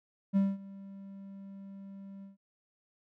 triangle tone with ADSR envelope, 196.1 Hz, G3, 1 cent sharp, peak -20 dBFS, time 0.33-2.37 s, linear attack 34 ms, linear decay 210 ms, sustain -22 dB, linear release 140 ms, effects none

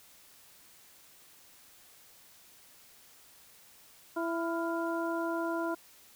harmonic tone with a mistuned harmonic, 333.5 Hz, E4, 20 cents sharp, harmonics 1 / 2 / 3 / 4, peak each -33 / -36 / -38 / -39 dBFS, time 4.16-5.75 s, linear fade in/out 10 ms, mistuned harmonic 4, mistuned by +79 cents, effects white hiss -58 dBFS RMS until 6.15 s

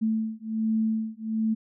sine beating tone pair, 220 / 221.3 Hz, A3 / A3, 0 / +10 cents, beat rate 1.3 Hz, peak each -27 dBFS, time 0.01-1.55 s, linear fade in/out 20 ms, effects none

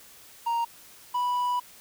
triangle tone pair in turn, 932.3 / 984.1 Hz, A#5 / B5, 0 / -6 cents, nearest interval minor second, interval 94 cents, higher second, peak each -22 dBFS, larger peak neither, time 0.46-0.65 / 1.14-1.6 s, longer second, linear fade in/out 10 ms, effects white hiss -51 dBFS RMS until 1.8 s

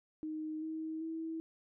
sine tone with pitch steps, 311.1 / 317.5 / 323.9 Hz, D#4 / D#4 / E4, 0 / +35 / -30 cents, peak -37 dBFS, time 0.23-1.4 s, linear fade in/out 0 ms, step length 390 ms, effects none

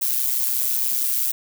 violet noise with amplitude modulation, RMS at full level -19 dBFS, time 0.01-1.32 s, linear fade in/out 10 ms, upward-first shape sine, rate 126 Hz, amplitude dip 65%, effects none

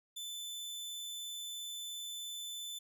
sawtooth tone, 3517 Hz, A7, 1 cent flat, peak -38 dBFS, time 0.16-2.79 s, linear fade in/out 10 ms, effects none

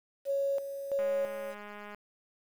sine tone with tremolo, 554.4 Hz, C#5, in tune, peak -27 dBFS, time 0.25-1.55 s, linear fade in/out 50 ms, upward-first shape square, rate 1.5 Hz, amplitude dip 65%
click train, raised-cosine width 0.5 ms, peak -31 dBFS, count 199, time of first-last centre 0.99-1.947 s, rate 207 Hz
effects 9-bit

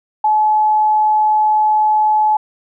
sine tone, 856 Hz, A5, 48 cents flat, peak -10 dBFS, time 0.24-2.37 s, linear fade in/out 5 ms, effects none

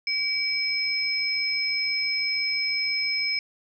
sine tone pair together, 2288 / 5153 Hz, D7 / E8, -46 / -40 cents, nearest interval octave + major second, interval 1406 cents, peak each -26 dBFS, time 0.07-3.39 s, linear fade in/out 2 ms, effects none

